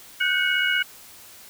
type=tone cluster; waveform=sine; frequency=1467 / 1543 / 2214 / 2901 Hz; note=F#6 / G6 / C#7 / F#7; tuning=-15 / -28 / -3 / -35 cents; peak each=-25 dBFS; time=0.2-0.83 s; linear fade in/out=10 ms; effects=white hiss -46 dBFS RMS until 1.49 s